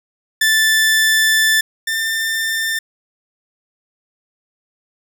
sawtooth tone pair in turn, 1760 / 1792.8 Hz, A6 / A6, 0 / +32 cents, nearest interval unison, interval 32 cents, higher second, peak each -8 / -14 dBFS, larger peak first, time 0.41-1.61 / 1.87-2.79 s, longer first, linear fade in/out 5 ms, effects none

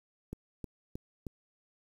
click train, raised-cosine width 3 ms, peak -26 dBFS, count 4, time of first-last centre 0.33-1.268 s, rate 3.2 Hz, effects 9-bit

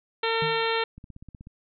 harmonic tone, 453.6 Hz, A#4, 47 cents flat, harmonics 1 / 2 / 3 / 4 / 5 / 6 / 7 / 8 / 9, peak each -27 / -30 / -32 / -33 / -34 / -35 / -35 / -36 / -37 dBFS, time 0.23-0.84 s, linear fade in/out 5 ms
sine tone with exponential decay, 155.56 Hz, D#3, in tune, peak -27 dBFS, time 0.42-0.72 s, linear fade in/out 2 ms, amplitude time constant 64 ms
click train, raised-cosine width 5 ms, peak -31 dBFS, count 9, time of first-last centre 0.98-1.471 s, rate 16.3 Hz
effects none

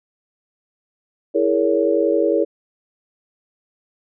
sine chord, A# half-diminished seventh, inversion second, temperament equal with one note detuned, 329.6 / 415.3 / 466.2 / 562.1 Hz, E4 / G#4 / A#4 / C#5, 0 / 0 / 0 / +24 cents, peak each -20 dBFS, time 1.34-2.45 s, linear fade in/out 20 ms, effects none

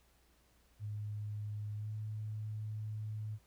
sine tone with pitch glide, 105 to 107.52 Hz, G#2 to A2, +19 to -39 cents, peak -38 dBFS, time 0.79-3.39 s, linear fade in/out 50 ms, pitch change +42 cents, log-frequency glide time 1.76-1.89 s, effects added 60 Hz sine -70 dBFS peak until 3.46 s + pink hiss -71 dBFS RMS until 3.46 s

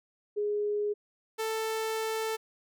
sine / sawtooth tone pair in turn, 415.3 / 442.3 Hz, G#4 / A4, 0 / +9 cents, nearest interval minor second, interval 109 cents, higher second, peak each -27 / -26 dBFS, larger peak second, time 0.36-0.94 / 1.38-2.37 s, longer second, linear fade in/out 20 ms, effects none

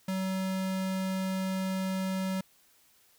square tone, 189.3 Hz, F#3, 40 cents sharp, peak -30 dBFS, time 0.08-2.41 s, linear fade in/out 5 ms, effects white hiss -64 dBFS RMS until 3.18 s

